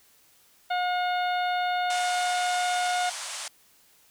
harmonic tone, 720 Hz, F#5, 47 cents flat, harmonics 1 / 2 / 3 / 4 / 5 / 6, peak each -25 / -32 / -37 / -40 / -38 / -45 dBFS, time 0.7-3.1 s, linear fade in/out 10 ms
white band-pass noise, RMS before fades -36 dBFS, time 1.9-3.48 s, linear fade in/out 2 ms, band 590 to 9400 Hz, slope 48 dB/octave
effects white hiss -60 dBFS RMS until 4.1 s

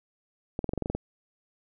clicks, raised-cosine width 2 ms, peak -16 dBFS, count 9, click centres 0.591 / 0.643 / 0.692 / 0.735 / 0.777 / 0.823 / 0.859 / 0.9 / 0.95 s, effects none

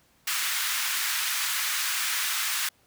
pink high-pass noise, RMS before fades -28 dBFS, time 0.27-2.69 s, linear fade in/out 5 ms, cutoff 1300 Hz, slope 24 dB/octave, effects pink hiss -63 dBFS RMS until 2.86 s + high-pass 60 Hz 12 dB/octave

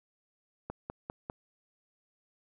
click train, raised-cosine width 1 ms, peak -23 dBFS, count 4, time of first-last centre 0.7-1.299 s, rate 5.01 Hz, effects none

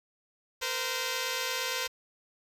5% pulse tone pair together, 466.2 / 514.8 Hz, A#4 / C5, 0 / -28 cents, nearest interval major second, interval 172 cents, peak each -23 / -20 dBFS, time 0.61-1.88 s, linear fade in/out 20 ms, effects resampled to 32000 Hz + 8-bit

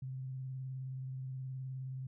sine tone with vibrato, 131 Hz, C3, 2 cents sharp, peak -39 dBFS, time 0.02-2.07 s, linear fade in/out 5 ms, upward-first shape sine, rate 19 Hz, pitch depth 27 cents each way, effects none

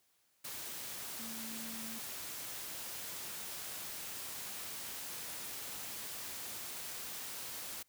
sine tone in noise, 225.6 Hz, A3, 44 cents sharp, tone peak -47 dBFS, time 1.19-1.99 s, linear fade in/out 10 ms, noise white, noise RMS -44 dBFS, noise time 0.44-7.83 s, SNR -6 dB, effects white hiss -74 dBFS RMS until 7.88 s + high-pass 60 Hz 12 dB/octave

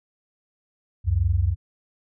sine tone pair together, 69.3 / 91.73 Hz, C#2 / F#2, 0 / -14 cents, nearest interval perfect fourth, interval 486 cents, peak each -22 / -20 dBFS, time 1.04-1.56 s, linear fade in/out 50 ms, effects none

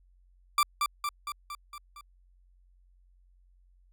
40% pulse tone with echo, 1174.7 Hz, D6, in tune, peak -20 dBFS, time 0.58-0.63 s, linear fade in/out 2 ms, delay 230 ms, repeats 6, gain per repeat -4 dB, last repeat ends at 2.01 s, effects added 45 Hz sine -59 dBFS peak until 3.92 s

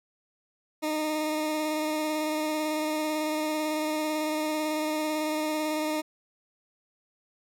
20% pulse tone with vibrato, 307.8 Hz, D#4, 19 cents flat, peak -22 dBFS, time 0.82-6.02 s, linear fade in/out 20 ms, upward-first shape square, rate 18 Hz, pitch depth 14 cents each way, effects none

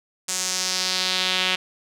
sawtooth tone with band-pass filter sweep, 185 Hz, F#3, in tune, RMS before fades -24 dBFS, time 0.28-1.56 s, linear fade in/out 10 ms, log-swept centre 7200 to 3000 Hz, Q 2.3, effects none

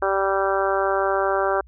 harmonic tone, 194.6 Hz, G3, 12 cents flat, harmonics 2 / 3 / 4 / 5 / 6 / 7 / 8, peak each -24 / -24 / -26 / -29 / -28 / -28 / -30 dBFS, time 0.02-1.61 s, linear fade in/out 5 ms, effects added 60 Hz sine -45 dBFS peak until 1.67 s

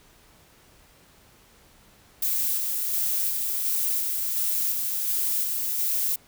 violet noise with tremolo, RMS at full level -25 dBFS, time 2.22-6.16 s, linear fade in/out 5 ms, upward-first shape square, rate 1.4 Hz, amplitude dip 25%, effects pink hiss -56 dBFS RMS until 6.27 s

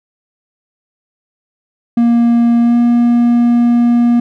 triangle tone with pitch glide, 235.3 to 238.3 Hz, A#3 to A#3, +16 to +38 cents, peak -5 dBFS, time 1.97-4.2 s, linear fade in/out 5 ms, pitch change +22 cents, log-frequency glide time 2.61-2.77 s, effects none

